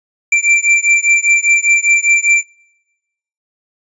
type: beating tone pair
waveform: square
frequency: 2349 / 2354 Hz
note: D7 / D7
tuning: 0 / +3 cents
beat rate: 5 Hz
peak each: -13 dBFS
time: 0.32-2.43 s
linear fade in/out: 5 ms
effects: noise-tail reverb RT60 1.0 s tail -26 dB re dry + resampled to 22050 Hz